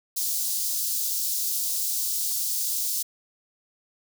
white high-pass noise, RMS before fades -27 dBFS, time 0.16-3.03 s, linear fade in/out 10 ms, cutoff 4500 Hz, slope 24 dB/octave, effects none

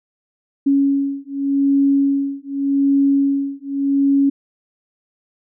sine beating tone pair, 277.2 / 278.05 Hz, C#4 / C#4, 0 / +5 cents, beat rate 0.85 Hz, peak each -17 dBFS, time 0.66-4.3 s, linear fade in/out 10 ms, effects none

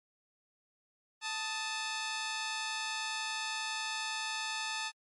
10% pulse tone pair together, 880 / 1254 Hz, A5 / D#6, 0 / +13 cents, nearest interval tritone, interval 613 cents, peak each -27 / -33 dBFS, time 1.21-4.92 s, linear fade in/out 50 ms, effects MP3 48 kbps

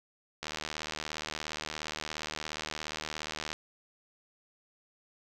click train, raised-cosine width 0.2 ms, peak -18 dBFS, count 240, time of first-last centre 0.43-3.53 s, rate 77.1 Hz, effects 9-bit

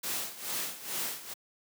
white noise with tremolo, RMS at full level -33 dBFS, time 0.03-1.34 s, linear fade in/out 10 ms, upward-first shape sine, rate 2.3 Hz, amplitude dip 80%, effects high-pass 150 Hz 12 dB/octave

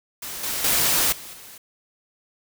white noise with level steps, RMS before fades -33 / -27 / -20 / -39 / -43 dBFS, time 0.22-1.58 s, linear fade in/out 5 ms, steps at 0.43 / 0.64 / 1.12 / 1.33 s, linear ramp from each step 5 ms, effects none

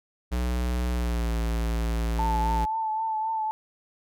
square tone with pitch glide, 61 to 56.92 Hz, B1 to A#1, -21 to -41 cents, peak -25 dBFS, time 0.31-2.66 s, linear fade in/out 20 ms, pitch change -120 cents, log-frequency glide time 0.89-1.34 s
sine tone with vibrato, 880 Hz, A5, in tune, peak -25 dBFS, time 2.19-3.51 s, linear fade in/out 0 ms, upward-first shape triangle, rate 3.8 Hz, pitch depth 37 cents each way
effects none

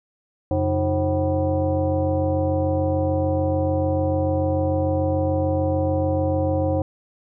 sine tone with frequency modulation, 311.1 Hz, D#4, in tune, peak -18 dBFS, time 0.51-6.82 s, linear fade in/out 2 ms, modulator 223 Hz, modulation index 1.6, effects none

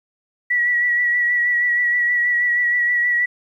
sine tone with vibrato, 1937 Hz, B6, 34 cents flat, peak -15 dBFS, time 0.5-3.26 s, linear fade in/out 10 ms, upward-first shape sine, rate 6.3 Hz, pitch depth 26 cents each way, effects 9-bit

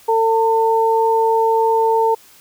sine tone pair together, 450 / 900.8 Hz, A4 / A5, +39 / +40 cents, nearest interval octave, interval 1201 cents, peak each -15 dBFS, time 0.08-2.15 s, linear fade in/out 10 ms, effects white hiss -47 dBFS RMS until 2.4 s

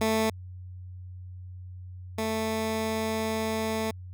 15% pulse tone pair in turn, 220.5 / 220.5 Hz, A3 / A3, +4 / +4 cents, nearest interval unison, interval 0 cents, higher neither, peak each -17 / -21 dBFS, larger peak first, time 0.01-0.3 / 2.18-3.91 s, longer second, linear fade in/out 5 ms, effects added 91 Hz sine -39 dBFS peak until 4.13 s

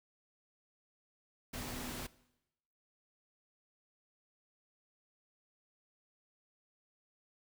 sine tone in noise, 246.9 Hz, B3, in tune, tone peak -49 dBFS, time 1.53-2.07 s, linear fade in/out 10 ms, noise pink, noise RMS -43 dBFS, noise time 1.53-2.07 s, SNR -9 dB, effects noise-tail reverb RT60 0.9 s tail -20 dB re dry

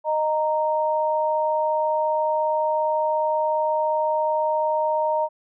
sine tone pair together, 618 / 928.6 Hz, D#5 / A#5, -12 / -7 cents, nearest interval perfect fifth, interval 705 cents, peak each -22 dBFS, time 0.04-5.29 s, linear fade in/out 50 ms, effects none

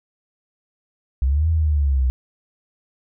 sine linear two-way sweep, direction up then down, 62.4 to 82.41 to 62.4 Hz, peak -15 dBFS, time 1.22-2.1 s, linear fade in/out 0 ms, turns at 1.49 s, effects none

